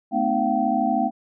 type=tone cluster; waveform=sine; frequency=218.7 / 251.1 / 304.9 / 689 / 766 Hz; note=A3 / B3 / D#4 / F5 / G5; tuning=-10 / +29 / -35 / -24 / -40 cents; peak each=-26 / -25 / -28 / -25 / -23 dBFS; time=0.11-1.11 s; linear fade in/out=50 ms; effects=none